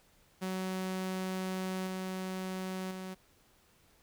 sawtooth tone with level steps, 187.1 Hz, F#3, 20 cents sharp, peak -30 / -32 / -36 dBFS, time 0.41-3.15 s, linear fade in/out 20 ms, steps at 1.87 / 2.91 s, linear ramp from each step 2 ms, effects pink hiss -66 dBFS RMS until 4.02 s

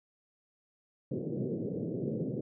pink band-pass noise, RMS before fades -35 dBFS, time 1.11-2.41 s, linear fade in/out 5 ms, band 120 to 510 Hz, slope 48 dB/octave, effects none

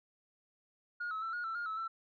sine tone with pitch steps, 1432 / 1291 / 1335 / 1438 / 1334 / 1417 / 1301 / 1337 Hz, F6 / E6 / E6 / F#6 / E6 / F6 / E6 / E6, +43 / -37 / +22 / -50 / +20 / +25 / -23 / +24 cents, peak -34 dBFS, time 1-1.88 s, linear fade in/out 10 ms, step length 110 ms, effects tanh soft clip ceiling -33 dBFS

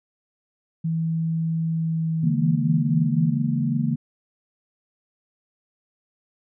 sine tone with pitch glide, 162.9 to 160.75 Hz, E3 to E3, -20 to -43 cents, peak -21 dBFS, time 0.84-3.35 s, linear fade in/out 10 ms, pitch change -23 cents, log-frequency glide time 1.71-2.39 s
sine chord, A# half-diminished seventh, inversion first, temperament equal with one note detuned, 141.91 / 164.81 / 207.7 / 233.1 Hz, C#3 / E3 / G#3 / A#3, +41 / 0 / 0 / 0 cents, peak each -24 / -27 / -30 / -24 dBFS, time 2.23-3.96 s, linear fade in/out 10 ms
effects none

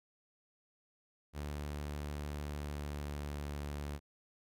sawtooth tone with pitch glide, 73.42 to 72.62 Hz, D2 to D2, 0 to -19 cents, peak -35 dBFS, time 1.33-4 s, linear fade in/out 50 ms, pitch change -19 cents, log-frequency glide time 2.36-3.54 s, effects none

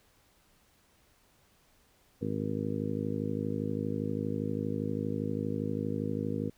harmonic tone, 52.5 Hz, G#1, 19 cents sharp, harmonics 2 / 3 / 4 / 5 / 6 / 7 / 8 / 9, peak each -38 / -38 / -36 / -36 / -43 / -42 / -43 / -39 dBFS, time 2.21-6.5 s, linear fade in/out 10 ms, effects pink hiss -66 dBFS RMS until 6.57 s

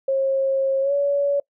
sine tone with pitch glide, 539 to 566.8 Hz, C#5 to C#5, -49 to +38 cents, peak -17 dBFS, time 0.08-1.4 s, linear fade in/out 5 ms, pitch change +87 cents, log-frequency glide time 0.81-0.93 s, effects noise-tail reverb RT60 0.1 s tail -23 dB re dry

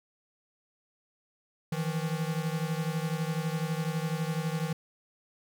square beating tone pair, 156.7 / 168.7 Hz, D#3 / E3, +13 / +40 cents, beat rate 12 Hz, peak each -32 / -34 dBFS, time 1.72-4.73 s, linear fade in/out 5 ms, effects none

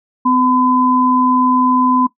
sine tone pair together, 254.2 / 1011.5 Hz, C4 / B5, -50 / +41 cents, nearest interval 2 octaves, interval 2391 cents, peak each -13 dBFS, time 0.25-2.07 s, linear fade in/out 10 ms, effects noise-tail reverb RT60 0.1 s tail -17 dB re dry

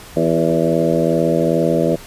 harmonic tone with a mistuned harmonic, 82.41 Hz, E2, in tune, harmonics 2 / 3 / 4 / 5 / 6 / 7 / 8, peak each -20 / -22 / -20 / -23 / -20 / -20 / -23 dBFS, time 0.16-1.96 s, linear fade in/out 10 ms, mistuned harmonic 5, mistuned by -28 cents, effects pink hiss -38 dBFS RMS until 2.06 s + resampled to 32000 Hz

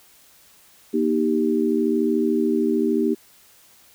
sine chord, Eb major, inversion second, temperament equal with one note detuned, 237.6 / 311.1 / 392 Hz, Bb3 / Eb4 / G4, +33 / 0 / 0 cents, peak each -22 dBFS, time 0.93-3.15 s, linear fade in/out 20 ms, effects white hiss -53 dBFS RMS until 3.94 s

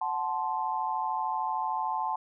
sine chord, F# diminished, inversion none, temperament equal with one note detuned, 740 / 873.4 / 1046.5 Hz, F#5 / A5 / C6, 0 / -13 / 0 cents, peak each -35 / -30 / -33 dBFS, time 0.01-2.16 s, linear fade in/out 5 ms, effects none

